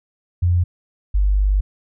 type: tone pair in turn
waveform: sine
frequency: 88 / 49.39 Hz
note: F2 / G1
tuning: +14 / +14 cents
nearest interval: minor seventh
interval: 1000 cents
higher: first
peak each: -13 dBFS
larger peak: neither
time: 0.42-0.64 / 1.14-1.61 s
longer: second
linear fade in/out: 10 ms
effects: none